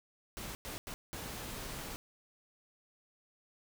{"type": "noise bursts at uneven times", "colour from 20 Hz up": "pink", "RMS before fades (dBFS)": -43, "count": 4, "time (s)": [[0.37, 0.55], [0.65, 0.78], [0.87, 0.94], [1.13, 1.96]], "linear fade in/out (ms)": 0, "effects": []}